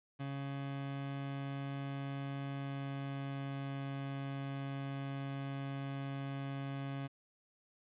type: tone with pitch glide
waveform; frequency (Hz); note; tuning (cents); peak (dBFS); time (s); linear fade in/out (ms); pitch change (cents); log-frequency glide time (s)
30% pulse; 138.59 to 137.79; C#3 to C#3; 0 to -10; -36; 0.19-7.08; 20; -10; 2.23-3.89
effects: resampled to 8000 Hz + 11-bit